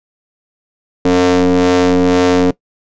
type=ring-modulated tone; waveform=40% pulse; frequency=90 Hz; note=F#2; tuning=47 cents flat; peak=-4 dBFS; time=1.05-2.51 s; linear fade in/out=5 ms; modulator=361 Hz; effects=noise-tail reverb RT60 0.1 s tail -19 dB re dry + resampled to 16000 Hz